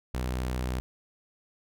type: tone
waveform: sawtooth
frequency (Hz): 62.8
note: B1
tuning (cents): +30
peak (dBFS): -25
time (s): 0.14-0.8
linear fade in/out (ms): 0
effects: none